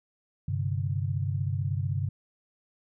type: chord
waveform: sine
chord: G suspended fourth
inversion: none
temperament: equal with one note detuned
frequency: 97.6 / 130.81 / 146.83 Hz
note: G2 / C3 / D3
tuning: -7 / 0 / 0 cents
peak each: -29 / -31 / -33 dBFS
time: 0.48-2.09 s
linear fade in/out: 5 ms
effects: none